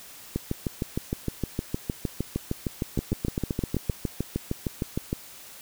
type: two click trains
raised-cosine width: 3 ms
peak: -13 / -13 dBFS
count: 8 / 32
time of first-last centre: 2.99-3.897 / 0.36-5.129 s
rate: 7.72 / 6.5 Hz
effects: white hiss -46 dBFS RMS until 5.61 s